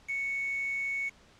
sine tone with quantisation, 2217 Hz, C#7, in tune, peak -30 dBFS, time 0.08-1.1 s, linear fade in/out 20 ms, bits 7, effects pink hiss -59 dBFS RMS until 1.39 s + low-pass 6000 Hz 12 dB/octave

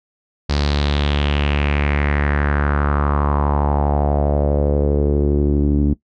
sawtooth tone with low-pass filter sweep, 72.4 Hz, D2, 24 cents flat, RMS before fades -17 dBFS, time 0.49-5.94 s, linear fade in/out 10 ms, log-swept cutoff 4700 to 270 Hz, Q 3.7, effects noise-tail reverb RT60 0.1 s tail -19 dB re dry

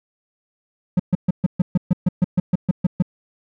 triangle tone bursts, 180 Hz, F#3, 47 cents flat, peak -10 dBFS, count 14, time 0.97-3.024 s, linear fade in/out 5 ms, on 26 ms, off 130 ms, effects none

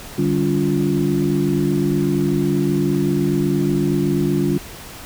sine tone cluster, 148.1 / 196.2 / 284.7 / 349.7 Hz, D3 / G3 / C#4 / F4, +15 / +2 / +46 / +2 cents, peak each -21 dBFS, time 0.18-4.58 s, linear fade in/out 5 ms, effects pink hiss -36 dBFS RMS until 5.05 s

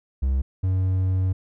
triangle tone pair in turn, 66.3 / 93.54 Hz, C2 / F#2, +23 / +19 cents, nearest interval tritone, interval 596 cents, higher second, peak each -17 dBFS, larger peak neither, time 0.22-0.42 / 0.63-1.33 s, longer second, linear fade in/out 10 ms, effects none

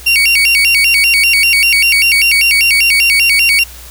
35% pulse tone with vibrato, 2489 Hz, D#7, in tune, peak -5 dBFS, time 0.06-3.64 s, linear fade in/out 10 ms, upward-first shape square, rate 5.1 Hz, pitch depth 180 cents each way, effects added 61 Hz sine -33 dBFS peak until 3.9 s + white hiss -34 dBFS RMS until 3.9 s

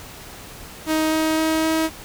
sawtooth tone with pitch steps, 314.2 / 316 / 317.9 / 319.7 Hz, D#4 / D#4 / D#4 / D#4, +17 / +27 / +37 / +47 cents, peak -14 dBFS, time 0.86-1.9 s, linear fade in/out 50 ms, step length 260 ms, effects pink hiss -39 dBFS RMS until 2.04 s

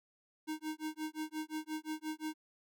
square tone with tremolo, 310.9 Hz, D#4, 1 cent flat, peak -36 dBFS, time 0.47-2.34 s, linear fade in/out 20 ms, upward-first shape sine, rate 5.7 Hz, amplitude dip 100%, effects none

